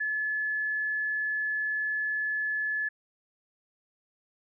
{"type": "tone", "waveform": "sine", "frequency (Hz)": 1719, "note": "A6", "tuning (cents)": -41, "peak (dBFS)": -27, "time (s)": [0, 2.89], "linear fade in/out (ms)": 10, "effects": []}